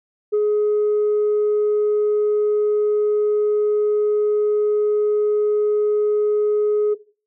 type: tone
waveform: sine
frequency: 420 Hz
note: G#4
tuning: 19 cents sharp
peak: -13 dBFS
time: 0.32-6.95 s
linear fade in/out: 20 ms
effects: noise-tail reverb RT60 0.4 s tail -18 dB re dry + tanh soft clip ceiling -13 dBFS